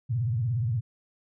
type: tone with vibrato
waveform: sine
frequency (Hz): 117.4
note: A#2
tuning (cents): +13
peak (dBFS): -24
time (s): 0.09-0.81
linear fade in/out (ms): 20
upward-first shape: sine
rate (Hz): 17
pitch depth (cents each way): 210
effects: none